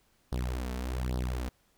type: tone with flanger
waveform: sawtooth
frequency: 62.6 Hz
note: B1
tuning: 24 cents sharp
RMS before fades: -33 dBFS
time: 0.32-1.49 s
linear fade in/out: 0 ms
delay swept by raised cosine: 0.2 to 4.6 ms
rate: 1.2 Hz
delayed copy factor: +0.85
effects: pink hiss -69 dBFS RMS until 1.77 s